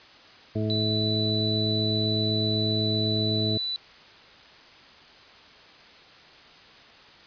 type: harmonic tone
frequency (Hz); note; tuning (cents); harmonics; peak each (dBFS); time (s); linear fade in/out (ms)
107.9; A2; -33; 1 / 2 / 3 / 4 / 6; -27 / -30 / -32 / -33 / -35; 0.55-3.58; 10
type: tone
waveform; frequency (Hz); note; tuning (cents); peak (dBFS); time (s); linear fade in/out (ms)
sine; 3973; B7; +10; -27; 0.7-3.76; 0
effects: white hiss -50 dBFS RMS until 7.26 s + resampled to 11025 Hz